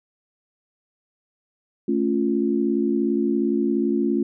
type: chord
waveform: sine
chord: A augmented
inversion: none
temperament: equal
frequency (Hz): 220 / 277.2 / 349.2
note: A3 / C#4 / E#4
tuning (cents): 0 / 0 / 0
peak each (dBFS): -23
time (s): 1.88-4.23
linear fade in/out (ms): 5
effects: none